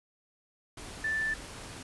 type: tone in noise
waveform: sine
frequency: 1763 Hz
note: A6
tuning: 3 cents sharp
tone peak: -28 dBFS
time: 1.04-1.34 s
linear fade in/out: 5 ms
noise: pink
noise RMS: -44 dBFS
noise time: 0.77-1.83 s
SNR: +13 dB
effects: resampled to 24000 Hz